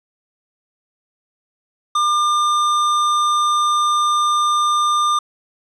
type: tone with tanh clipping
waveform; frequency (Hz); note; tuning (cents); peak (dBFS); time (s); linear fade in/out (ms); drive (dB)
sine; 1200; D6; +37; -16; 1.95-5.19; 5; 15
effects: resampled to 24000 Hz